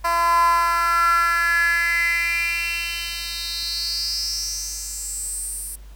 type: tone with high-pass filter sweep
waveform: 10% pulse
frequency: 339.4 Hz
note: F4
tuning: 49 cents flat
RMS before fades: -22 dBFS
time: 0.04-5.76 s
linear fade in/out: 10 ms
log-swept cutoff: 860 to 10000 Hz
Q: 6.7
effects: added 50 Hz sine -38 dBFS peak until 5.95 s + pink hiss -54 dBFS RMS until 5.95 s